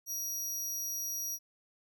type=tone; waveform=sawtooth; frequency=5750 Hz; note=F8; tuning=50 cents sharp; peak=-32 dBFS; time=0.06-1.39 s; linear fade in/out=50 ms; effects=none